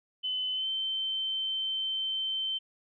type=tone with pitch glide; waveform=sine; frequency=3030 to 3097 Hz; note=F#7 to G7; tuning=+40 to -22 cents; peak=-29 dBFS; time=0.23-2.59 s; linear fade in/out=20 ms; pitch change=+38 cents; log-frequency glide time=0.53-0.68 s; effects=none

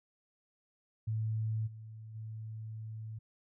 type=tone with level steps; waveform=sine; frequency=110 Hz; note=A2; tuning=in tune; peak=-31 / -45 / -40 dBFS; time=1.07-3.19 s; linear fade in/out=10 ms; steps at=1.66 / 2.14 s; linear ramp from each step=20 ms; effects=none

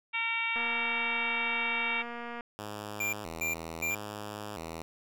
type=harmonic tone; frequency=457.8 Hz; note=A#4; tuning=31 cents flat; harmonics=2 / 3 / 4 / 5 / 6 / 7 / 8; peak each=-39 / -40 / -42 / -31 / -35 / -44 / -43 dBFS; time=0.13-2.03 s; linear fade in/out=20 ms
type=click train; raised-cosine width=0.5 ms; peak=-26 dBFS; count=439; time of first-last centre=0.56-2.408 s; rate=237 Hz
type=tone with vibrato; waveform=5% pulse; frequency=92.5 Hz; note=F#2; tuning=in tune; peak=-27 dBFS; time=2.59-4.82 s; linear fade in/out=0 ms; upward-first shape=square; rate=0.76 Hz; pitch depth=210 cents each way
type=tone bursts; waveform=square; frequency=2376 Hz; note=D7; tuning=20 cents sharp; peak=-30 dBFS; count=3; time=3-3.95 s; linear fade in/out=5 ms; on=130 ms; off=280 ms
effects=none

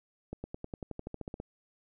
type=accelerating click train; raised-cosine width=2 ms; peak=-25 dBFS; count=14; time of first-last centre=0.33-1.401 s; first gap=110 ms; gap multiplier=0.95; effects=none

